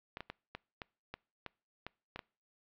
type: clicks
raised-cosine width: 0.3 ms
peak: -25 dBFS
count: 10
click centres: 0.171 / 0.206 / 0.3 / 0.55 / 0.818 / 1.14 / 1.463 / 1.866 / 2.16 / 2.192 s
effects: noise-tail reverb RT60 0.4 s tail -26 dB re dry + low-pass 4000 Hz 12 dB/octave